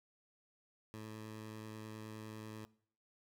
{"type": "tone with vibrato", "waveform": "15% pulse", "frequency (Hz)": 108.8, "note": "A2", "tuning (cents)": -19, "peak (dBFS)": -40, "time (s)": [0.94, 2.65], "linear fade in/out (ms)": 0, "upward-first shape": "sine", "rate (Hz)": 10, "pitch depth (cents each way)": 10, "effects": ["noise-tail reverb RT60 0.6 s tail -21 dB re dry"]}